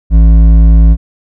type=tone with hard clipping; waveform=sine; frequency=55 Hz; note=A1; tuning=in tune; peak=-3 dBFS; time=0.1-0.97 s; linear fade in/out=50 ms; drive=8 dB; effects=none